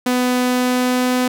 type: tone with pitch glide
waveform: sawtooth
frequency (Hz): 249.6 to 251.5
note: B3 to B3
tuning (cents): +19 to +32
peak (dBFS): -11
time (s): 0.06-1.28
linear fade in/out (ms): 5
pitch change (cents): +13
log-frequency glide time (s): 0.41-1.14
effects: none